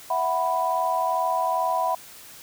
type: chord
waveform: sine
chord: E suspended second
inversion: none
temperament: just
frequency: 659.3 / 741.7 / 988.9 Hz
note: E5 / F#5 / B5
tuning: 0 / +4 / +2 cents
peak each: -27 / -26 / -24 dBFS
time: 0.1-1.95 s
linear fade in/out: 5 ms
effects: white hiss -45 dBFS RMS until 2.42 s